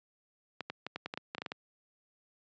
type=clicks; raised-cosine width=0.3 ms; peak=-21 dBFS; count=12; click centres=0.607 / 0.7 / 0.866 / 0.96 / 1.06 / 1.139 / 1.175 / 1.349 / 1.382 / 1.419 / 1.462 / 1.519 s; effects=high-pass 150 Hz 12 dB/octave + resampled to 16000 Hz